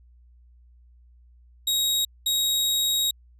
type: tone bursts at uneven times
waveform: sawtooth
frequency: 3791 Hz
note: A#7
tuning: 28 cents sharp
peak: -18 dBFS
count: 2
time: 1.67-2.05 / 2.26-3.11 s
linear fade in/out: 5 ms
effects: added 60 Hz sine -51 dBFS peak until 3.39 s + resampled to 32000 Hz